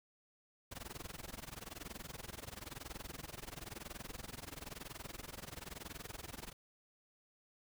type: noise with amplitude modulation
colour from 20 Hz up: pink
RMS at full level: -45 dBFS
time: 0.71-6.53 s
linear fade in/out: 10 ms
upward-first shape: sine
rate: 21 Hz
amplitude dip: 95%
effects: none